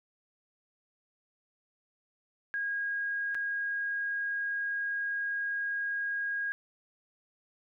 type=tone with dropouts; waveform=sine; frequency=1635 Hz; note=G#6; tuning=28 cents flat; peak=-30 dBFS; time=2.54-6.52 s; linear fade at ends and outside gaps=0 ms; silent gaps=3.346-3.351 s; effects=none